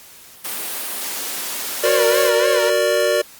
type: high-pass noise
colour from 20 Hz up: white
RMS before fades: -26 dBFS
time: 0.44-2.3 s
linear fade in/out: 10 ms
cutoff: 210 Hz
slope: 24 dB/octave
type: chord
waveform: square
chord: Gb augmented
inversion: none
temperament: equal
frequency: 370 / 466.2 / 587.3 Hz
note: Gb4 / Bb4 / D5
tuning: 0 / 0 / 0 cents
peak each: -23 / -21 / -18 dBFS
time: 1.83-3.22 s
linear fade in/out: 10 ms
type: tone with vibrato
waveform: sawtooth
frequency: 504 Hz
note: B4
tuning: 35 cents sharp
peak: -16 dBFS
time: 1.85-2.7 s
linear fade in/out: 5 ms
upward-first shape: sine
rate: 3.5 Hz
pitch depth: 160 cents each way
effects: white hiss -43 dBFS RMS until 3.39 s + Opus 48 kbps